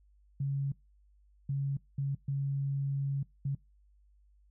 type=tone bursts at uneven times; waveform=sine; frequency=138.59 Hz; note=C#3; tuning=in tune; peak=-29 dBFS; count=5; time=0.4-0.72 / 1.49-1.77 / 1.98-2.15 / 2.28-3.23 / 3.45-3.55 s; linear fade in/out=5 ms; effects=noise-tail reverb RT60 0.2 s tail -22 dB re dry + added 50 Hz sine -61 dBFS peak until 4.5 s